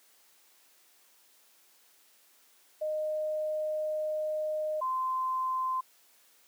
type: tone pair in turn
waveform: sine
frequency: 616 / 1036 Hz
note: D#5 / C6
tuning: -17 / -17 cents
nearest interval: major sixth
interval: 900 cents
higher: second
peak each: -29 / -28 dBFS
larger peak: second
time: 2.81-4.81 / 4.81-5.81 s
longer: first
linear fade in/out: 10 ms
effects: white hiss -63 dBFS RMS until 6.47 s + high-pass 300 Hz 12 dB/octave